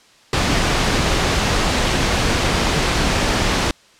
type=noise; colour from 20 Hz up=pink; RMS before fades=-17 dBFS; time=0.33-3.71 s; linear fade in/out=2 ms; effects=white hiss -50 dBFS RMS until 3.99 s + low-pass 6000 Hz 12 dB/octave